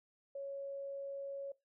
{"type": "tone", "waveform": "sine", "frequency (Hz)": 554.4, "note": "C#5", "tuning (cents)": 0, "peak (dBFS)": -40, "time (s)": [0.35, 1.52], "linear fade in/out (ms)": 5, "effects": ["noise-tail reverb RT60 0.2 s tail -19 dB re dry"]}